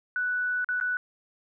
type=tone with dropouts; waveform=sine; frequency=1483 Hz; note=F#6; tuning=4 cents sharp; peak=-25 dBFS; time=0.16-0.97 s; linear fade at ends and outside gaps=1 ms; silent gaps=0.645-0.688 / 0.801-0.811 s; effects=none